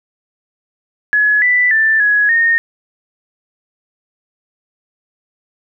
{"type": "tone with pitch steps", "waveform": "sine", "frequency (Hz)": [1694, 1981, 1770, 1676, 1842], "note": ["G#6", "B6", "A6", "G#6", "A#6"], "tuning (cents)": [34, 5, 10, 15, -21], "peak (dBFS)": -9, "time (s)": [1.13, 2.58], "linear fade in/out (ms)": 0, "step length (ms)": 290, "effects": []}